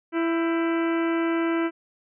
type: harmonic tone with a mistuned harmonic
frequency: 332.4 Hz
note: E4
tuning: 15 cents sharp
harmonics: 1 / 2 / 3 / 4 / 5 / 6 / 7 / 8 / 9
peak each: -22 / -33 / -35 / -34 / -36 / -38 / -39 / -45 / -46 dBFS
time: 0.12-1.71 s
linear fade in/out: 50 ms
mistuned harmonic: 5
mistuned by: -80 cents
effects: none